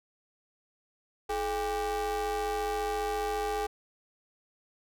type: ring-modulated tone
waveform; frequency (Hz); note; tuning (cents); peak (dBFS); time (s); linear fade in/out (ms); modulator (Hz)
square; 188.9; F#3; +36; -27; 1.29-3.67; 10; 614
effects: none